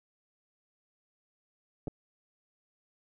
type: clicks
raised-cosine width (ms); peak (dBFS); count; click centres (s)
2; -24; 2; 1.873 / 1.88
effects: none